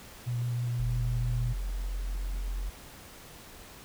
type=tone with vibrato; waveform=sine; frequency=120.8 Hz; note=B2; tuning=38 cents flat; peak=-28 dBFS; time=0.26-1.54 s; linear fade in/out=20 ms; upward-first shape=triangle; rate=6.2 Hz; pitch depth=16 cents each way
type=tone; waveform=sine; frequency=44.46 Hz; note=F1; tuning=32 cents sharp; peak=-30 dBFS; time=0.79-2.7 s; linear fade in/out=10 ms
effects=pink hiss -49 dBFS RMS until 3.84 s